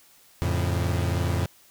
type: chord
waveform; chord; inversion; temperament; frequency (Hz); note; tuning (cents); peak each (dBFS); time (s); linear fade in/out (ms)
40% pulse; F augmented; none; equal with one note detuned; 87.31 / 110 / 141.59; F2 / A2 / C#3; 0 / 0 / +37; -24 / -28 / -30; 0.42-1.46; 0
effects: white hiss -56 dBFS RMS until 1.7 s